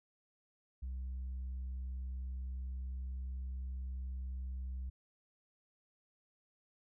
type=tone with tanh clipping; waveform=sine; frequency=64.3 Hz; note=C2; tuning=30 cents flat; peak=-39 dBFS; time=0.82-4.9 s; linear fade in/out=10 ms; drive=1 dB; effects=none